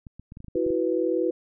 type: clicks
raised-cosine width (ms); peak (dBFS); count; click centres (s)
5; -29; 10; 0.068 / 0.196 / 0.321 / 0.371 / 0.404 / 0.445 / 0.483 / 0.558 / 0.665 / 0.705
type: chord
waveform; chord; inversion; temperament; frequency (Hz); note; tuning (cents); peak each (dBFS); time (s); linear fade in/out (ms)
sine; E suspended second; none; equal; 329.6 / 370 / 493.9; E4 / F#4 / B4; 0 / 0 / 0; -26; 0.55-1.31; 5
effects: none